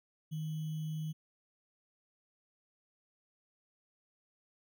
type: tone with sample-and-hold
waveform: sine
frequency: 156.2 Hz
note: D#3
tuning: 7 cents sharp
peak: -35 dBFS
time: 0.31-1.13 s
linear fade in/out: 20 ms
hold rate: 3150 Hz
effects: none